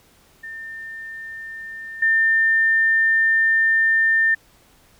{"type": "tone with level steps", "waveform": "sine", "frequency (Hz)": 1800, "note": "A6", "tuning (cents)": 39, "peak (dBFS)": [-31, -14], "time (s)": [0.43, 4.35], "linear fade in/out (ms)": 10, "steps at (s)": 2.02, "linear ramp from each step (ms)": 5, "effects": ["pink hiss -55 dBFS RMS until 4.99 s"]}